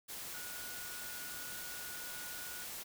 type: tone in noise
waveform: sine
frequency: 1456 Hz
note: F#6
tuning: 28 cents flat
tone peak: -50 dBFS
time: 0.33-2.65 s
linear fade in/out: 20 ms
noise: white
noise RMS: -45 dBFS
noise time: 0.08-2.84 s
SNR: -8 dB
effects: none